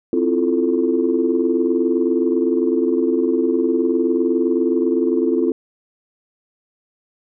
sine chord, F major seventh, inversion second, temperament equal, 261.6 / 329.6 / 349.2 / 440 Hz, C4 / E4 / F4 / A4, 0 / 0 / 0 / 0 cents, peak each -20 / -20 / -19 / -21 dBFS, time 0.13-5.52 s, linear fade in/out 2 ms, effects tanh soft clip ceiling -5 dBFS

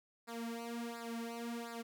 sawtooth tone with flanger, 233.1 Hz, A#3, in tune, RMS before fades -43 dBFS, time 0.27-1.83 s, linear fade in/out 20 ms, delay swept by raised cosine 0.32 to 3.72 ms, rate 1.4 Hz, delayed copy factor -0.95, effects none

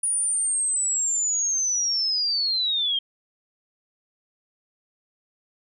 sine linear sweep, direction down, 9690 to 3166 Hz, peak -21 dBFS, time 0.03-2.99 s, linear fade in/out 5 ms, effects none

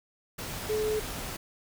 sine tone in noise, 429.5 Hz, A4, 42 cents flat, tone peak -26 dBFS, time 0.69-1 s, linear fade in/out 10 ms, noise pink, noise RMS -37 dBFS, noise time 0.38-1.37 s, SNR +8 dB, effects none

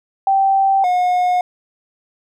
sine / triangle tone pair in turn, 779 / 722 Hz, G5 / F#5, -11 / -43 cents, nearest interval minor second, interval 132 cents, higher first, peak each -11 dBFS, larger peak neither, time 0.27-0.84 / 0.84-1.41 s, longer neither, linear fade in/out 2 ms, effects none

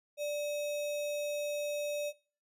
sine tone with sample-and-hold, 587.3 Hz, D5, in tune, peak -32 dBFS, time 0.17-2.13 s, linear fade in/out 50 ms, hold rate 3150 Hz, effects noise-tail reverb RT60 0.4 s tail -21 dB re dry + resampled to 32000 Hz

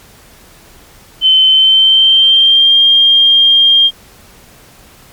sine tone with pitch glide, 3068 to 3208 Hz, G7 to G7, -38 to +39 cents, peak -4 dBFS, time 1.21-3.91 s, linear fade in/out 50 ms, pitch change +77 cents, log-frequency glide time 1.48-2.81 s, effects pink hiss -41 dBFS RMS until 5.12 s + MP3 96 kbps

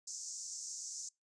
white band-pass noise, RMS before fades -45 dBFS, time 0.07-1.09 s, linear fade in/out 5 ms, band 5600 to 7300 Hz, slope 48 dB/octave, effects noise-tail reverb RT60 0.2 s tail -25 dB re dry + resampled to 22050 Hz

